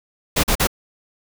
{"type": "noise bursts", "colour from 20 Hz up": "pink", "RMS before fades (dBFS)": -17, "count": 3, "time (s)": [0.36, 0.672], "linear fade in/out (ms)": 10, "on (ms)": 76, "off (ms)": 42, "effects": []}